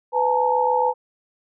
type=tone cluster; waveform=sine; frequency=499.6 / 853 / 920 Hz; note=B4 / G#5 / A#5; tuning=+20 / +46 / -23 cents; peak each=-21 dBFS; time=0.12-0.94 s; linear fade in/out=50 ms; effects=none